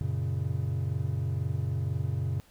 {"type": "chord", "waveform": "triangle", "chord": "F# major", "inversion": "none", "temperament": "equal", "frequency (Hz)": [92.5, 116.54, 138.59], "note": ["F#2", "A#2", "C#3"], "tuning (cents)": [0, 0, 0], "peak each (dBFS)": -30, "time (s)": [0.01, 2.4], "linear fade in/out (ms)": 0, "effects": ["pink hiss -61 dBFS RMS until 2.5 s"]}